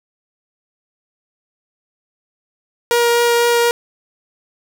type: tone with vibrato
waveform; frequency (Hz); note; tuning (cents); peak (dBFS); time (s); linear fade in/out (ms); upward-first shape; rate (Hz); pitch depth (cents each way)
sawtooth; 473.7; A#4; +28; -8; 2.91-3.71; 0; triangle; 4; 9
effects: none